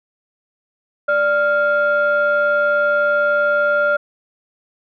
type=tone pair together; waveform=sine; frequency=587.3 / 1396.8 Hz; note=D5 / F6; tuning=0 / 0 cents; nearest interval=octave + minor third; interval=1500 cents; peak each=-15 dBFS; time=1.08-3.97 s; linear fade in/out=10 ms; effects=tanh soft clip ceiling -8 dBFS